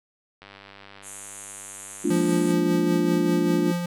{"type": "click train", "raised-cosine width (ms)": 0.3, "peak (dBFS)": -28, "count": 209, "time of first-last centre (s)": [0.42, 2.517], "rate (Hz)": 99.2}
{"type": "band-pass noise", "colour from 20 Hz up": "pink", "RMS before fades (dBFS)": -41, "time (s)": [1.02, 2.55], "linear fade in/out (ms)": 50, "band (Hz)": [6400, 11000], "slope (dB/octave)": 96}
{"type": "chord", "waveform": "sine", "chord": "Bb dominant seventh", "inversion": "third", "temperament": "equal with one note detuned", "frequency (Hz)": [207.7, 231.6, 293.7, 349.2], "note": ["Ab3", "Bb3", "D4", "F4"], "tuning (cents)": [0, -11, 0, 0], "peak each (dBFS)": [-29, -29, -24, -24], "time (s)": [2.04, 3.72], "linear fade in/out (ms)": 10}
{"type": "tone with tremolo", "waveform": "square", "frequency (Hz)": 174.61, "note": "F3", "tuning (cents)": 0, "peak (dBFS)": -23, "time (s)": [2.1, 3.86], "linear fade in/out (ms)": 5, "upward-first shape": "sine", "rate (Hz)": 5.1, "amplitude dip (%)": 40}
{"effects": []}